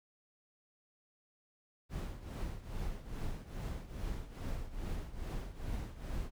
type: noise with tremolo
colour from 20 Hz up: brown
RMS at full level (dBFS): -37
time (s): 1.89-6.31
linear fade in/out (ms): 50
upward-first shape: triangle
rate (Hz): 2.4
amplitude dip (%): 80
effects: none

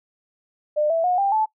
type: tone with pitch steps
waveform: sine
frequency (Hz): 601 / 659.2 / 723 / 793 / 869.8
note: D5 / E5 / F#5 / G5 / A5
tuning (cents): +40 / 0 / -40 / +20 / -20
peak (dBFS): -17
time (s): 0.76-1.46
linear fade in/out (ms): 20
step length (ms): 140
effects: noise-tail reverb RT60 0.1 s tail -20 dB re dry

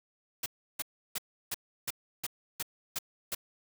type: noise bursts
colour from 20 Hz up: white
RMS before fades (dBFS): -34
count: 9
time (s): 0.43-3.349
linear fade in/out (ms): 5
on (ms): 31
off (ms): 330
effects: none

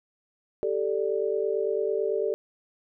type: chord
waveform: sine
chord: G suspended second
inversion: none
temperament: just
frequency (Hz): 392 / 441 / 588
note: G4 / A4 / D5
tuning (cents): 0 / +4 / +2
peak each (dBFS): -28 / -27 / -31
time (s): 0.63-2.34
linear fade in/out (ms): 0
effects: none

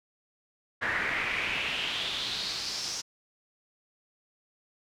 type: noise with band-pass filter sweep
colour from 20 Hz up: brown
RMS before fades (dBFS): -32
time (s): 0.81-3.02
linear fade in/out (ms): 20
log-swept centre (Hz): 1700 to 5800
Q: 4.1
effects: none

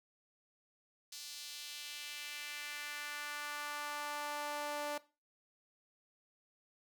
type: tone with high-pass filter sweep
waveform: sawtooth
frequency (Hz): 293.7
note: D4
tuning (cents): 0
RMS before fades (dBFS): -43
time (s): 1.12-4.98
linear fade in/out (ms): 5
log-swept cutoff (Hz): 4600 to 600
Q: 1.6
effects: noise-tail reverb RT60 0.3 s tail -18 dB re dry

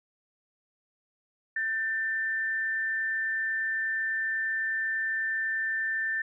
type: tone pair together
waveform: sine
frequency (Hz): 1548 / 1785.9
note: G6 / A6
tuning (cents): -22 / +25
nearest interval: major second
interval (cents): 247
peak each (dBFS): -38 / -27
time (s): 1.56-6.22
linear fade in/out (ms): 5
effects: none

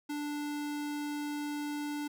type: tone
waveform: square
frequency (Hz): 293.7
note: D4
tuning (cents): 0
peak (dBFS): -35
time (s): 0.09-2.08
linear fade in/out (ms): 10
effects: none

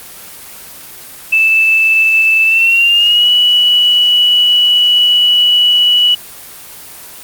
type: tone with pitch glide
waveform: sine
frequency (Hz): 2637 to 2943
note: E7 to F#7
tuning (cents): 0 to -10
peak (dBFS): -6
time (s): 1.32-6.15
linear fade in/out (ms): 10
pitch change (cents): +190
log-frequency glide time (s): 2.45-3.3
effects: white hiss -32 dBFS RMS until 7.23 s + Opus 24 kbps

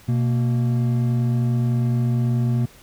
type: tone pair together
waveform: triangle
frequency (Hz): 123.47 / 233.1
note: B2 / A#3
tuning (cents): 0 / 0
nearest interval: major seventh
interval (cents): 1100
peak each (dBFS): -16 / -23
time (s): 0.08-2.66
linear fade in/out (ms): 10
effects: pink hiss -49 dBFS RMS until 2.82 s

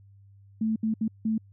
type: tone bursts at uneven times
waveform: sine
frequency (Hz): 220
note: A3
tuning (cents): 0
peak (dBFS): -23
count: 4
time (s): 0.61-0.76 / 0.83-0.94 / 1.01-1.08 / 1.25-1.38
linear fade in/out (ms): 5
effects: added 99 Hz sine -51 dBFS peak until 1.52 s

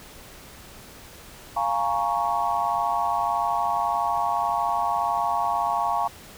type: chord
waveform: sine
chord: Bb minor seventh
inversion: second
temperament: equal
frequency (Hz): 698.5 / 830.6 / 932.3 / 1108.7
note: F5 / Ab5 / Bb5 / Db6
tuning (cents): 0 / 0 / 0 / 0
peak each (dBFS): -27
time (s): 1.56-6.08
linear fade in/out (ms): 10
effects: pink hiss -45 dBFS RMS until 6.37 s

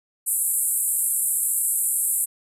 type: band-pass noise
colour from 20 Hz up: pink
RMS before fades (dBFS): -23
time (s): 0.26-2.26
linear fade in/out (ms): 20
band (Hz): 7900 to 13000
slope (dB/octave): 96
effects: none

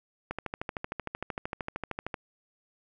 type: click train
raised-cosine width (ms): 0.5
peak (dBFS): -18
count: 25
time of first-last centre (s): 0.31-2.142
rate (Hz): 13.1
effects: none

